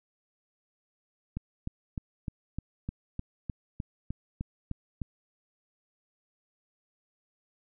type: click train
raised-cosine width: 5 ms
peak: -21 dBFS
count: 13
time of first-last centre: 1.37-5.017 s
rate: 3.29 Hz
effects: none